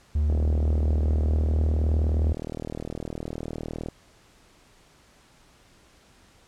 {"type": "tone with pitch glide", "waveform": "triangle", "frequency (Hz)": [74.4, 76.18], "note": ["D2", "D#2"], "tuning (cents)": [23, -36], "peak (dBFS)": -18, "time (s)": [0.15, 2.33], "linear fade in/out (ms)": 5, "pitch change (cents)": 41, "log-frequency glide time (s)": [1.14, 1.64]}
{"type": "click train", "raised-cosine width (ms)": 2, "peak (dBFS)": -19, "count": 143, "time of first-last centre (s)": [0.3, 3.886], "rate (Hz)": 39.6}
{"effects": ["pink hiss -57 dBFS RMS until 6.47 s", "low-pass 9000 Hz 12 dB/octave"]}